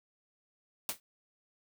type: noise with exponential decay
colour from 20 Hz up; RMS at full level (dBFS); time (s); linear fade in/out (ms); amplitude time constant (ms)
white; -30; 0.89-1; 1; 22
effects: none